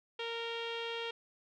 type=tone with low-pass filter; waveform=sawtooth; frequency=462.9 Hz; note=A#4; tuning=12 cents flat; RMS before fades=-39 dBFS; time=0.19-1.11 s; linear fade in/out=5 ms; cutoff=3200 Hz; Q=4.5; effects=none